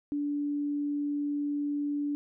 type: tone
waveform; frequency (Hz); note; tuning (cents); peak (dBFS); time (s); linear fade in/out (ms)
sine; 290; D4; -22; -28; 0.12-2.15; 0
effects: none